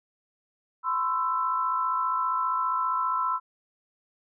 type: tone cluster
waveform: sine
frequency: 1013 / 1068 / 1326 Hz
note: B5 / C6 / E6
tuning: +44 / +35 / +10 cents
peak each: -27 / -34 / -27 dBFS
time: 0.83-3.4 s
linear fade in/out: 50 ms
effects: none

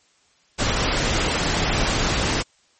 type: noise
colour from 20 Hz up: pink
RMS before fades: -21 dBFS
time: 0.58-2.43 s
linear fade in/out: 20 ms
effects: white hiss -60 dBFS RMS until 2.79 s + MP3 32 kbps

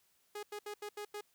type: tone bursts at uneven times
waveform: sawtooth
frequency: 415.3 Hz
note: G#4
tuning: in tune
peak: -37 dBFS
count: 6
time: 0.35-0.43 / 0.52-0.59 / 0.66-0.74 / 0.82-0.89 / 0.97-1.05 / 1.14-1.21 s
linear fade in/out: 5 ms
effects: white hiss -73 dBFS RMS until 1.34 s

